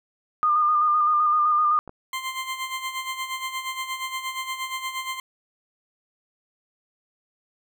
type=tone with vibrato; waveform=sine; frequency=1214 Hz; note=D#6; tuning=43 cents flat; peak=-17 dBFS; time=0.43-1.79 s; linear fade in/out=0 ms; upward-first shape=square; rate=7.8 Hz; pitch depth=24 cents each way
type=clicks; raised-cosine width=1 ms; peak=-26 dBFS; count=2; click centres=1.877 / 1.894 s
type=tone with tremolo; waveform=20% pulse; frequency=1046.5 Hz; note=C6; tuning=in tune; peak=-21 dBFS; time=2.13-5.2 s; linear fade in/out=2 ms; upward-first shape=sine; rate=8.5 Hz; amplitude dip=65%
effects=none